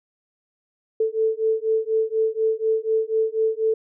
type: beating tone pair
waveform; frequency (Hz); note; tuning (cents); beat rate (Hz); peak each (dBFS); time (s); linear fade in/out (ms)
sine; 440 / 444.1; A4 / A4; 0 / +16; 4.1; -22; 1-3.74; 5
effects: none